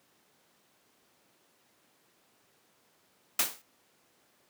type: noise with exponential decay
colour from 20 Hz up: white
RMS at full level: -22 dBFS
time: 3.39-3.62 s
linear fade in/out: 5 ms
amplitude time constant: 48 ms
effects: pink hiss -67 dBFS RMS until 4.49 s + high-pass 200 Hz 12 dB/octave